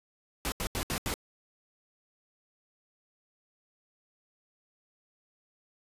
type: noise bursts at uneven times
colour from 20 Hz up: pink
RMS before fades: -32 dBFS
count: 5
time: 0.45-0.52 / 0.6-0.67 / 0.75-0.83 / 0.9-0.98 / 1.06-1.14 s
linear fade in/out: 0 ms
effects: resampled to 32000 Hz